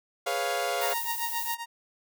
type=chord; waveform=sawtooth; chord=C# dominant seventh; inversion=second; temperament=equal; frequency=415.3 / 493.9 / 554.4 / 698.5 Hz; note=G#4 / B4 / C#5 / E#5; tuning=0 / 0 / 0 / 0 cents; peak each=-32 / -31 / -29 / -26 dBFS; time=0.26-0.94 s; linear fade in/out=10 ms
type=tone with tremolo; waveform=sawtooth; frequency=932.3 Hz; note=A#5; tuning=in tune; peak=-24 dBFS; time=0.8-1.66 s; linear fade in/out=50 ms; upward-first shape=triangle; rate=7.4 Hz; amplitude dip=95%
type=noise; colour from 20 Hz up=violet; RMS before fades=-34 dBFS; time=0.81-1.55 s; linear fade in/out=5 ms
effects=none